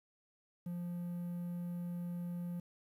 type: tone with quantisation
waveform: triangle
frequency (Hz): 174.8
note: F3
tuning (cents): +2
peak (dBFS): -36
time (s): 0.66-2.6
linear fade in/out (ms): 5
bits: 11
effects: none